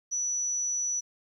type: tone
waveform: sine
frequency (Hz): 5920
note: F#8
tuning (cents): 0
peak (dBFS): -27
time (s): 0.11-1.01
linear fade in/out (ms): 20
effects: 11-bit